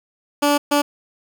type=tone bursts at uneven times; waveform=15% pulse; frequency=289.7 Hz; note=D4; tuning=24 cents flat; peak=-8 dBFS; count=2; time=0.42-0.58 / 0.71-0.82 s; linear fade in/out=10 ms; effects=none